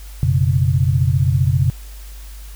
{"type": "chord", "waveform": "sine", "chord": "F# suspended fourth", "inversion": "none", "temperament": "equal with one note detuned", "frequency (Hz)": [90.54, 123.47, 138.59], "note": ["F#2", "B2", "C#3"], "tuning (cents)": [-37, 0, 0], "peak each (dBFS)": -17, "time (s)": [0.23, 1.7], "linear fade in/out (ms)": 0, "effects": ["added 50 Hz sine -32 dBFS peak until 2.55 s", "white hiss -44 dBFS RMS until 2.55 s"]}